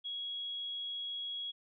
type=tone; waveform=sine; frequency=3322 Hz; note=G#7; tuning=in tune; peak=-37 dBFS; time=0.04-1.52 s; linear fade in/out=20 ms; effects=none